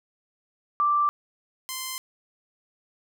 sine / 5% pulse tone pair in turn, 1174.7 / 1039.5 Hz, D6 / C6, 0 / -12 cents, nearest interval major second, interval 212 cents, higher first, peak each -19 dBFS, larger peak neither, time 0.8-1.09 / 1.69-1.98 s, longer neither, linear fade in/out 0 ms, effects none

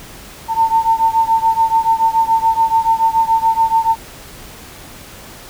sine beating tone pair, 899 / 906 Hz, A5 / A#5, +37 / -50 cents, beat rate 7 Hz, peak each -13 / -15 dBFS, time 0.48-3.96 s, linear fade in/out 50 ms, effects pink hiss -36 dBFS RMS until 5.49 s

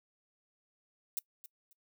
violet noise with echo, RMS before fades -35 dBFS, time 1.17-1.19 s, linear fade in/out 0 ms, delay 270 ms, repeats 2, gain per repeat -14 dB, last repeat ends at 1.73 s, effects noise-tail reverb RT60 0.1 s tail -24 dB re dry

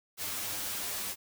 white noise with comb filter, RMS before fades -36 dBFS, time 0.17-1.16 s, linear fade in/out 50 ms, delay 9.9 ms, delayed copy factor +0.8, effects none

